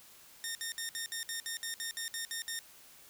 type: tone bursts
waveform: 10% pulse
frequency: 1832 Hz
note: A#6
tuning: 31 cents flat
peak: -27 dBFS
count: 13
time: 0.44-2.59 s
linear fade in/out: 0 ms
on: 110 ms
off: 60 ms
effects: white hiss -57 dBFS RMS until 3.09 s